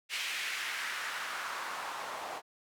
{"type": "noise with band-pass filter sweep", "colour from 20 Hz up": "white", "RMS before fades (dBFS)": -38, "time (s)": [0.09, 2.42], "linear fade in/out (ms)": 50, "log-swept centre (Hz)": [2600, 760], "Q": 1.9, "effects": []}